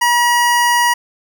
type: tone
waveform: 25% pulse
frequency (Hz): 960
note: B5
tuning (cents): -49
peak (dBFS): -7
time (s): 0.01-0.94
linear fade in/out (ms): 10
effects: none